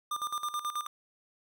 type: tone with tremolo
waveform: square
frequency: 1200 Hz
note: D6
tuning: 37 cents sharp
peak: -31 dBFS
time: 0.11-0.87 s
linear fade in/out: 5 ms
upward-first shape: square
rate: 9.3 Hz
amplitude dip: 75%
effects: none